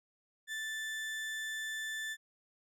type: tone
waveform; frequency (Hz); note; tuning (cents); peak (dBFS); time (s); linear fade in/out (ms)
35% pulse; 1760; A6; 0; -35; 0.47-2.17; 50
effects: low-pass 12000 Hz 12 dB/octave